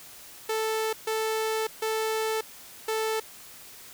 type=tone bursts at uneven times; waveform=sawtooth; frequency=440 Hz; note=A4; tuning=in tune; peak=-22 dBFS; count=4; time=0.49-0.93 / 1.07-1.67 / 1.82-2.41 / 2.88-3.2 s; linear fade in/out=5 ms; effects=white hiss -47 dBFS RMS until 3.93 s